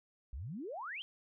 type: exponential sweep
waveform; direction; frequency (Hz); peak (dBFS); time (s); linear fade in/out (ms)
sine; up; 54.7 to 3249; -40; 0.33-1.02; 0
effects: none